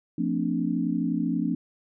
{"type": "chord", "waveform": "sine", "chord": "D minor seventh", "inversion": "first", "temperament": "equal with one note detuned", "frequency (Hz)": [174.61, 225.5, 261.6, 293.7], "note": ["F3", "A3", "C4", "D4"], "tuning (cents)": [0, 43, 0, 0], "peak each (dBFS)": -29, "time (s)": [0.18, 1.55], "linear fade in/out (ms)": 5, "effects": []}